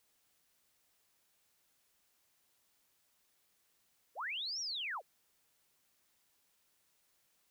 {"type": "linear two-way sweep", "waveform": "sine", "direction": "up then down", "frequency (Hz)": [389.6, 5790, 389.6], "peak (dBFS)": -37, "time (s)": [4.15, 5.02], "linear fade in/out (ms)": 50, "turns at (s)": 4.6, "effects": ["white hiss -75 dBFS RMS until 7.5 s"]}